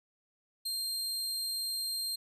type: tone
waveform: sawtooth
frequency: 4186 Hz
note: C8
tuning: in tune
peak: -30 dBFS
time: 0.65-2.16 s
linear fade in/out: 10 ms
effects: resampled to 32000 Hz